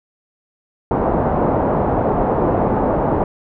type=low-pass noise; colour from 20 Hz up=white; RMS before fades=-17 dBFS; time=0.91-3.24 s; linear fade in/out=2 ms; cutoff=850 Hz; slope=24 dB/octave; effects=none